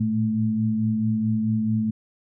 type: tone cluster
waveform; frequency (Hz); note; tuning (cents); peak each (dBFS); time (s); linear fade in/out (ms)
sine; 110.5 / 115.1 / 218.4; A2 / A#2 / A3; +8 / -22 / -13; -28 / -29 / -21; 0-1.91; 10
effects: none